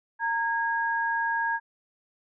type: tone pair together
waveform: sine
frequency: 921 / 1641 Hz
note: A#5 / G#6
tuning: -21 / -21 cents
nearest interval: minor seventh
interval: 1000 cents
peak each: -27 dBFS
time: 0.19-1.6 s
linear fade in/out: 50 ms
effects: none